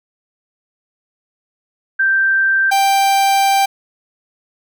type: tone pair in turn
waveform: sine / 45% pulse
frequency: 1568 / 786 Hz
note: G6 / G5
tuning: 0 / +4 cents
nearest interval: octave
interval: 1196 cents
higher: first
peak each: -11 dBFS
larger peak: neither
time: 1.99-2.71 / 2.71-3.66 s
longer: second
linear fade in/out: 10 ms
effects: none